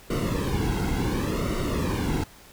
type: noise with flanger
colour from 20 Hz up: brown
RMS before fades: -26 dBFS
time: 0.1-2.24 s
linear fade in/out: 5 ms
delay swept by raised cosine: 1.2 to 1.7 ms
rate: 0.69 Hz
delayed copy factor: -0.8
effects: pink hiss -50 dBFS RMS until 2.52 s